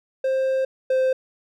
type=tone pair in turn; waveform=triangle; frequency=528 / 520.7 Hz; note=C5 / C5; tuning=+16 / -8 cents; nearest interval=unison; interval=24 cents; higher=first; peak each=-17 / -15 dBFS; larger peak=second; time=0.24-0.65 / 0.9-1.13 s; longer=first; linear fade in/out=5 ms; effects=none